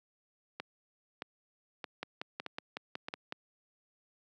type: two click trains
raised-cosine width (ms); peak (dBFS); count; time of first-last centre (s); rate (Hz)
0.3; -22 / -21; 5 / 8; 0.6-3.084 / 2.03-3.324; 1.61 / 5.41
effects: high-pass 200 Hz 12 dB/octave